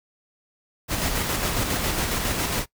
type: noise with tremolo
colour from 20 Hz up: pink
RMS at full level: -24 dBFS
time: 0.88-2.66 s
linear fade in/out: 50 ms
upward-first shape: square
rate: 7.3 Hz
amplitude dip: 30%
effects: noise-tail reverb RT60 0.1 s tail -20 dB re dry